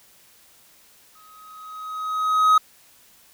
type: tone with exponential growth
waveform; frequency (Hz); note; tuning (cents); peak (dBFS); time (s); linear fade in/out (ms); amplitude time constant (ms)
triangle; 1264; D#6; +27; -9; 1.15-2.58; 5; 310
effects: white hiss -54 dBFS RMS until 3.33 s